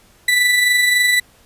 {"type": "tone with amplitude modulation", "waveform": "35% pulse", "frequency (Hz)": 1975.5, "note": "B6", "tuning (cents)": 0, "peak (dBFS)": -9, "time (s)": [0.28, 1.2], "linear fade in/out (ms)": 5, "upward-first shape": "sine", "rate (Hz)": 23.6, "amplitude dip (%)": 35, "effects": ["pink hiss -51 dBFS RMS until 1.45 s", "resampled to 32000 Hz"]}